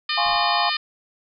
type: harmonic tone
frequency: 607 Hz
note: D#5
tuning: 43 cents flat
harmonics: 2 / 3 / 4 / 5 / 6 / 7 / 8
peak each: -29 / -29 / -29 / -29 / -29 / -29 / -29 dBFS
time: 0.09-0.77 s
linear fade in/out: 5 ms
type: chord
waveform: sine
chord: Db major seventh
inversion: first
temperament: equal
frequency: 698.5 / 830.6 / 1046.5 / 1108.7 Hz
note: F5 / Ab5 / C6 / Db6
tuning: 0 / 0 / 0 / 0 cents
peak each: -25 / -24 / -27 / -27 dBFS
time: 0.17-0.7 s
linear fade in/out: 10 ms
type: noise with exponential decay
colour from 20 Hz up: brown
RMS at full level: -40 dBFS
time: 0.26-0.77 s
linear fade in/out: 1 ms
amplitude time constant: 110 ms
effects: none